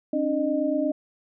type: tone cluster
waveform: sine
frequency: 273.5 / 302.1 / 613 Hz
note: C#4 / D4 / D#5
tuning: -23 / +49 / -26 cents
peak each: -26 dBFS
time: 0.13-0.92 s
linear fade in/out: 5 ms
effects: none